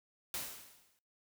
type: noise with exponential decay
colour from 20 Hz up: white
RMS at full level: -37 dBFS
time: 0.34-0.99 s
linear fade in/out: 1 ms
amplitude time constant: 140 ms
effects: noise-tail reverb RT60 0.4 s tail -23 dB re dry